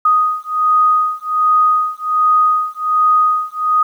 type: beating tone pair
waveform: sine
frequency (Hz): 1244.5 / 1245.8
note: D#6 / D#6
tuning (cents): 0 / +2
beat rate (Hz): 1.3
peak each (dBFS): -14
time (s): 0.05-3.83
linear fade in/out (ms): 5
effects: 8-bit